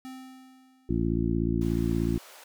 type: tone with exponential decay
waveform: square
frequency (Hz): 260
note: C4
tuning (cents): -11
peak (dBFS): -38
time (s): 0.05-1.39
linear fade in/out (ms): 0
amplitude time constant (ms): 290
type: harmonic tone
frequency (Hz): 56.7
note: A#1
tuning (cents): -47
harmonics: 1 / 2 / 3 / 4 / 5 / 6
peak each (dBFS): -31 / -31 / -31 / -31 / -31 / -31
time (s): 0.89-2.18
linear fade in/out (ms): 5
type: high-pass noise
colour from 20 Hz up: pink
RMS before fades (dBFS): -50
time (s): 1.61-2.44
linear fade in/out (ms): 5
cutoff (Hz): 500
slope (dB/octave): 24
effects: none